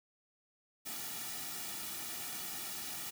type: noise with comb filter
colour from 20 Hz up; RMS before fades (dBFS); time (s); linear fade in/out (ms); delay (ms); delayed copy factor
white; -42; 0.85-3.11; 20; 1.9; -0.7
effects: none